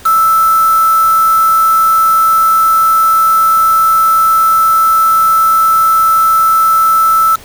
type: tone with quantisation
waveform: sine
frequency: 1318.5 Hz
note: E6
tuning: in tune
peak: -6 dBFS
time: 0.05-7.36 s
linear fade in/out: 10 ms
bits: 3
effects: pink hiss -36 dBFS RMS until 7.44 s